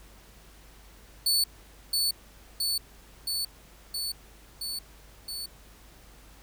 sawtooth tone with echo, 4460 Hz, C#8, 10 cents sharp, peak -19 dBFS, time 1.26-1.44 s, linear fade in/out 5 ms, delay 670 ms, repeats 6, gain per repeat -2 dB, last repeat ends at 5.46 s, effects added 50 Hz sine -53 dBFS peak until 6.42 s + pink hiss -55 dBFS RMS until 6.42 s

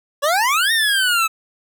25% pulse exponential two-way sweep, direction up then down, 547 to 1864.7 to 1287 Hz, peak -11 dBFS, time 0.22-1.28 s, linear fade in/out 20 ms, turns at 0.72 s, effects none

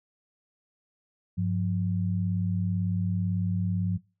sine tone pair together, 99.8 / 177.82 Hz, G2 / F3, +32 / +31 cents, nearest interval minor seventh, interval 999 cents, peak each -27 dBFS, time 1.37-3.98 s, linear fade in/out 20 ms, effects noise-tail reverb RT60 0.3 s tail -22 dB re dry

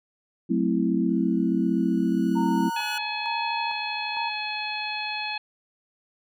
sine chord, F# half-diminished seventh, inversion none, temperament equal, 185 / 220 / 261.6 / 329.6 Hz, F#3 / A3 / C4 / E4, 0 / 0 / 0 / 0 cents, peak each -26 dBFS, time 0.49-2.7 s, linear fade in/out 20 ms
sawtooth tone with exponential growth, 1470 Hz, F#6, 12 cents flat, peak -27 dBFS, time 1.09-2.98 s, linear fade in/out 2 ms, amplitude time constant 410 ms
sine tone with tremolo, 921 Hz, A#5, 21 cents flat, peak -27 dBFS, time 2.35-4.3 s, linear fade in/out 20 ms, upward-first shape square, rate 1.1 Hz, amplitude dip 65%
harmonic tone, 848 Hz, G#5, 36 cents sharp, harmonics 1 / 2 / 3 / 4 / 5, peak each -33 / -38 / -31 / -37 / -36 dBFS, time 2.76-5.38 s, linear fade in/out 5 ms
effects none

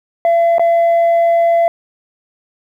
sine tone with dropouts, 677 Hz, E5, 46 cents sharp, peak -6 dBFS, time 0.25-1.68 s, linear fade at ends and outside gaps 1 ms, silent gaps 0.583-0.595 s, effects tanh soft clip ceiling -8 dBFS + 8-bit

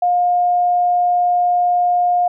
sine tone, 711 Hz, F5, 31 cents sharp, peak -12 dBFS, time 0.02-2.28 s, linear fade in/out 5 ms, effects none

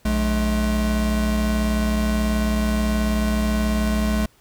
square tone pair together, 59.86 / 213.3 Hz, A#1 / G#3, +47 / +46 cents, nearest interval octave + minor seventh, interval 2199 cents, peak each -22 dBFS, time 0.05-4.26 s, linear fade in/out 5 ms, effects pink hiss -57 dBFS RMS until 4.4 s

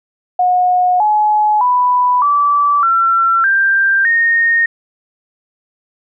sine tone with pitch steps, 725 / 847.4 / 990.4 / 1157.5 / 1352.9 / 1581.2 / 1848.1 Hz, F#5 / G#5 / B5 / D6 / E6 / G6 / A#6, -35 / +35 / +5 / -25 / +45 / +15 / -15 cents, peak -9 dBFS, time 0.39-4.66 s, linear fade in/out 5 ms, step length 610 ms, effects none

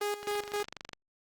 sawtooth tone with tremolo, 412.5 Hz, G#4, 12 cents flat, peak -26 dBFS, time 0.01-0.63 s, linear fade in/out 5 ms, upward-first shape square, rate 3.8 Hz, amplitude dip 75%
click train, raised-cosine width 0.2 ms, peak -23 dBFS, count 18, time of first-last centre 0.23-0.932 s, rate 24.2 Hz
effects Opus 24 kbps

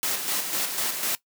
white noise with tremolo, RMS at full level -26 dBFS, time 0.03-1.15 s, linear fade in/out 0 ms, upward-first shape square, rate 4 Hz, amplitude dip 45%, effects noise-tail reverb RT60 0.1 s tail -18 dB re dry + high-pass 200 Hz 12 dB/octave

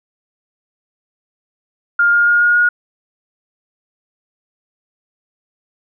sine tone with pitch steps, 1408 / 1416.2 / 1424.4 / 1432.6 / 1440.9 Hz, F6 / F6 / F6 / F6 / F#6, +14 / +24 / +34 / +44 / -46 cents, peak -9 dBFS, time 1.99-2.69 s, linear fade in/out 5 ms, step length 140 ms, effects none

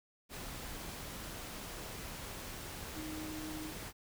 sine tone in noise, 311 Hz, D#4, 1 cent flat, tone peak -42 dBFS, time 2.94-3.74 s, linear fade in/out 50 ms, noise pink, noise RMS -45 dBFS, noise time 0.29-3.93 s, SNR 0 dB, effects none

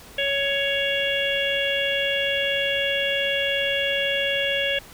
harmonic tone, 557 Hz, C#5, 8 cents sharp, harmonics 1 / 3 / 4 / 5 / 6, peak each -26 / -28 / -30 / -26 / -28 dBFS, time 0.18-4.79 s, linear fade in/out 5 ms, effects pink hiss -45 dBFS RMS until 4.93 s

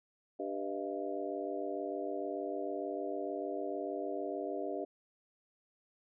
harmonic tone with a mistuned harmonic, 98 Hz, G2, in tune, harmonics 3 / 4 / 5 / 6 / 7, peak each -42 / -40 / -43 / -41 / -43 dBFS, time 0.39-4.85 s, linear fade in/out 10 ms, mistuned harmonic 6, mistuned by +90 cents, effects none

